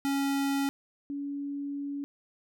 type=tone pair in turn; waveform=square / sine; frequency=277.2 / 283.2 Hz; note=C#4 / C#4; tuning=0 / +37 cents; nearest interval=unison; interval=37 cents; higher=second; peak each=-27 / -32 dBFS; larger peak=first; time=0.05-0.69 / 1.1-2.04 s; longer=second; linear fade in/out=0 ms; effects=none